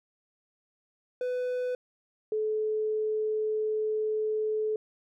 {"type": "tone pair in turn", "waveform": ["triangle", "sine"], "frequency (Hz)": [499.3, 431.4], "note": ["B4", "A4"], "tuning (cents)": [19, -34], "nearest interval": "minor third", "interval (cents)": 253, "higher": "first", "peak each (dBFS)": -26, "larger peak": "neither", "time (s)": [[1.21, 1.75], [2.32, 4.76]], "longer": "second", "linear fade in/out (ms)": 2, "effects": []}